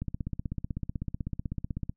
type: click train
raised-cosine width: 5 ms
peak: -20 dBFS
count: 31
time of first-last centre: 0.02-1.895 s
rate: 16 Hz
effects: noise-tail reverb RT60 0.1 s tail -25 dB re dry